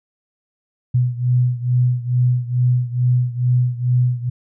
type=beating tone pair; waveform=sine; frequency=123.4 / 125.7 Hz; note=B2 / B2; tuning=-1 / +31 cents; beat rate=2.3 Hz; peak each=-16 / -19 dBFS; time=0.94-4.3 s; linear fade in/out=10 ms; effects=none